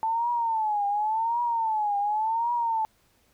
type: tone with vibrato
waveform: sine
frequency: 880 Hz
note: A5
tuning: in tune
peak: -23 dBFS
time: 0.03-2.85 s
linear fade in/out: 0 ms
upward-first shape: triangle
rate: 0.9 Hz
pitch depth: 160 cents each way
effects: pink hiss -65 dBFS RMS until 3.33 s